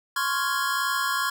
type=chord; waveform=square; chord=Db major seventh; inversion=third; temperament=equal; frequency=1046.5 / 1108.7 / 1396.9 / 1661.2 Hz; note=C6 / Db6 / F6 / Ab6; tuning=0 / 0 / 0 / 0 cents; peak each=-30 dBFS; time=0.16-1.3 s; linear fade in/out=5 ms; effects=none